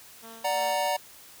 10% pulse tone with tremolo, 226.8 Hz, A#3, 47 cents flat, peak -35 dBFS, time 0.22-0.89 s, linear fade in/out 20 ms, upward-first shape sine, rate 3 Hz, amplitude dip 65%
square chord, D augmented, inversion none, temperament equal, 587.3 / 740 / 932.3 Hz, D5 / F#5 / A#5, 0 / 0 / 0 cents, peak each -30 dBFS, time 0.44-0.97 s, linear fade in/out 10 ms
effects white hiss -50 dBFS RMS until 1.4 s

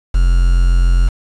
triangle tone with quantisation, 43.65 Hz, F1, in tune, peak -6 dBFS, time 0.14-1.09 s, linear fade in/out 10 ms, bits 5, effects resampled to 22050 Hz

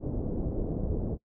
pink low-pass noise, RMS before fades -31 dBFS, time 0-1.18 s, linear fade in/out 50 ms, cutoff 520 Hz, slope 24 dB/octave, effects noise-tail reverb RT60 0.1 s tail -22 dB re dry

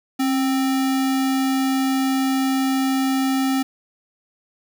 sine tone with sample-and-hold, 267.4 Hz, C4, 38 cents sharp, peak -17 dBFS, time 0.19-3.63 s, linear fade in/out 10 ms, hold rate 1050 Hz, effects none

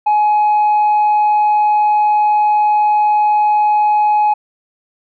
sine tone with tanh clipping, 842 Hz, G#5, 24 cents sharp, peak -10 dBFS, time 0.06-4.34 s, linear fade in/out 10 ms, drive 1 dB, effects none

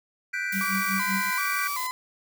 triangle chord, G major seventh, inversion third, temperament equal, 1480 / 1568 / 1975.5 / 2349 Hz, F#6 / G6 / B6 / D7, 0 / 0 / 0 / 0 cents, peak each -31 dBFS, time 0.33-1.68 s, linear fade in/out 10 ms
sine tone with tremolo, 192.9 Hz, G3, 28 cents flat, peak -26 dBFS, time 0.52-1.31 s, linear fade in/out 50 ms, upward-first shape sine, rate 5.2 Hz, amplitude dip 95%
blue noise, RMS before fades -35 dBFS, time 0.52-1.87 s, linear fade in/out 5 ms
35% pulse tone with vibrato, 1082 Hz, C#6, 42 cents flat, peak -27 dBFS, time 0.61-1.91 s, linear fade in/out 0 ms, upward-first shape square, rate 1.3 Hz, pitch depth 110 cents each way
effects none

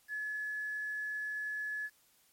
sine tone with quantisation, 1708 Hz, G#6, 48 cents sharp, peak -35 dBFS, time 0.08-1.9 s, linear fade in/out 50 ms, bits 10, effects white hiss -68 dBFS RMS until 2.32 s + MP3 64 kbps

